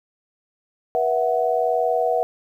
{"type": "chord", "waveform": "sine", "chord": "B suspended fourth", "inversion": "none", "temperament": "equal with one note detuned", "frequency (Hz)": [483.7, 659.3, 740], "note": ["B4", "E5", "F#5"], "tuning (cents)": [-36, 0, 0], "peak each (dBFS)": -22, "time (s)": [0.95, 2.23], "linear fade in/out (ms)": 0, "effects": ["9-bit"]}